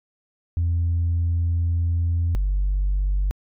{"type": "tone pair in turn", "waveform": "sine", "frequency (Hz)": [85, 48.16], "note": ["F2", "G1"], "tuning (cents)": [-46, -30], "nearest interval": "minor seventh", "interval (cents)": 984, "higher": "first", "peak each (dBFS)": -17, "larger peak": "neither", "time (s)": [[0.57, 2.35], [2.35, 3.31]], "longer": "first", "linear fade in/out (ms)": 0, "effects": ["tanh soft clip ceiling -16 dBFS"]}